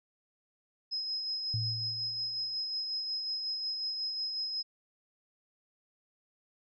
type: tone with tremolo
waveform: sine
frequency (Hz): 5110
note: D#8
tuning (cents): +45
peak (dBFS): -31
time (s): 0.91-4.63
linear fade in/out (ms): 20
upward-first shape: sine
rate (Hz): 5.5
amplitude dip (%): 35
type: tone with exponential decay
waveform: sine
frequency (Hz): 112.9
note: A2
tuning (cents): +45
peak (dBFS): -29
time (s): 1.54-2.6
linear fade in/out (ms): 0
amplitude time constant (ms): 230
effects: none